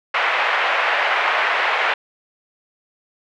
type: band-pass noise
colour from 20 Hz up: white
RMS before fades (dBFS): -19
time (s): 0.14-1.94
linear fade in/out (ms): 5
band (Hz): 560 to 2400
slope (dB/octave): 24
effects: none